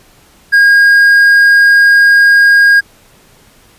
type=tone with hard clipping; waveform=triangle; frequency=1628 Hz; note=G#6; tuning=35 cents flat; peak=-4 dBFS; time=0.52-2.81 s; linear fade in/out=20 ms; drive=6 dB; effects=pink hiss -45 dBFS RMS until 3.78 s + resampled to 32000 Hz